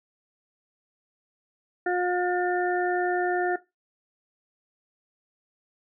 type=harmonic tone; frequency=357.9 Hz; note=F4; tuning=42 cents sharp; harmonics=1 / 2 / 4 / 5; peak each=-25 / -28 / -31 / -32 dBFS; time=1.86-3.56 s; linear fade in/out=5 ms; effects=noise-tail reverb RT60 0.2 s tail -17 dB re dry